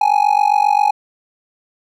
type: tone with amplitude modulation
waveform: triangle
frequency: 830.6 Hz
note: G#5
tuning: in tune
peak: -5 dBFS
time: 0.01-0.91 s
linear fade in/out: 5 ms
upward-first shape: sine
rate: 47.5 Hz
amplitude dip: 95%
effects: none